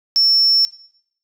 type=tone; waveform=sine; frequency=5400 Hz; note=E8; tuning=41 cents sharp; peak=-10 dBFS; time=0.16-0.65 s; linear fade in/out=0 ms; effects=noise-tail reverb RT60 0.7 s tail -20 dB re dry + tanh soft clip ceiling -7 dBFS

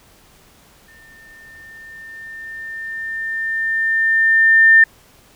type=tone with exponential growth; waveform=sine; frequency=1800 Hz; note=A6; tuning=39 cents sharp; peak=-5 dBFS; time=0.88-4.84 s; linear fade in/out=5 ms; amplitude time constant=860 ms; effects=pink hiss -50 dBFS RMS until 5.35 s

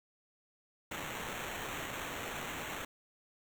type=noise with sample-and-hold; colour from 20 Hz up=white; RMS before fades=-41 dBFS; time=0.91-2.85 s; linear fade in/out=5 ms; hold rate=4900 Hz; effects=none

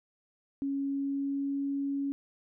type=tone with pitch glide; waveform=sine; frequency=276.8 to 278.7 Hz; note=C#4 to C#4; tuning=-2 to +9 cents; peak=-29 dBFS; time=0.62-2.12 s; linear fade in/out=0 ms; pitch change=+11 cents; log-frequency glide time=0.86-1.6 s; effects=none

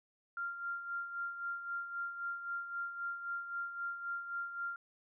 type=tone with tremolo; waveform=sine; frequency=1390 Hz; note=F6; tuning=9 cents flat; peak=-35 dBFS; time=0.37-4.76 s; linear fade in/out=2 ms; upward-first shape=sine; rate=3.8 Hz; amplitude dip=60%; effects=none

